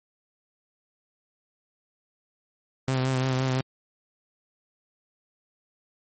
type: tone with vibrato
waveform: sawtooth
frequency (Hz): 130.4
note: C3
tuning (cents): -5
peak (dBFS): -19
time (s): 2.88-3.61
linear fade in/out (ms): 0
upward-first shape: triangle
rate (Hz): 5.8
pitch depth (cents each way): 33
effects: MP3 32 kbps